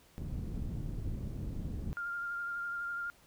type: low-pass noise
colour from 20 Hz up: pink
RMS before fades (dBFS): -38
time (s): 0.18-1.93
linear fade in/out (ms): 0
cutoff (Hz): 200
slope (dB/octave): 12
type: tone with vibrato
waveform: sine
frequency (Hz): 1400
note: F6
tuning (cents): +4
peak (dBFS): -35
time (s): 1.97-3.1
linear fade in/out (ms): 0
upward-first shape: sine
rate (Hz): 12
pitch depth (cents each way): 17
effects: pink hiss -63 dBFS RMS until 3.26 s